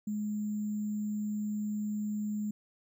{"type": "tone with sample-and-hold", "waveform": "sine", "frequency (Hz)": 210, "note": "G#3", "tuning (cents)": 19, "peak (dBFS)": -31, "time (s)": [0.07, 2.51], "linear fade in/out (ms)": 5, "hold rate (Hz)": 7350, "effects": []}